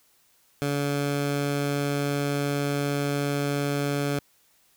15% pulse tone, 142.8 Hz, D3, 48 cents flat, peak -18 dBFS, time 0.62-4.19 s, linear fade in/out 0 ms, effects white hiss -63 dBFS RMS until 4.76 s

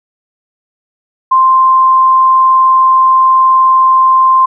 sine tone, 1046.5 Hz, C6, in tune, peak -4 dBFS, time 1.31-4.46 s, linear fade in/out 10 ms, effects none

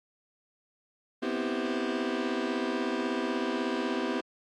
sawtooth chord, C major seventh, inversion third, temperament just, 245.3 / 261.6 / 327 / 392.4 Hz, B3 / C4 / E4 / G4, -12 / 0 / -14 / +2 cents, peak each -30 dBFS, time 1.22-4.21 s, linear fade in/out 10 ms, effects low-pass 4000 Hz 12 dB/octave + Opus 32 kbps

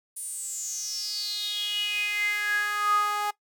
sawtooth tone with high-pass filter sweep, 415.3 Hz, G#4, in tune, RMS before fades -29 dBFS, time 0.16-3.31 s, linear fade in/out 10 ms, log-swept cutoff 9800 to 940 Hz, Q 9.4, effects noise-tail reverb RT60 0.1 s tail -18 dB re dry

